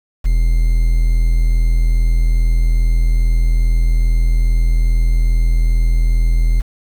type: tone with quantisation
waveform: triangle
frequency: 41.2 Hz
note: E1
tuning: in tune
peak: -8 dBFS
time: 0.24-6.62 s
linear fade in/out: 20 ms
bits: 6
effects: none